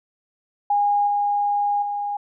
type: tone with level steps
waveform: sine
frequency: 818 Hz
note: G#5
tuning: 26 cents flat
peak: -16 / -18 / -23 dBFS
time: 0.7-2.17 s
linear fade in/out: 5 ms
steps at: 1.07 / 1.82 s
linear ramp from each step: 5 ms
effects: none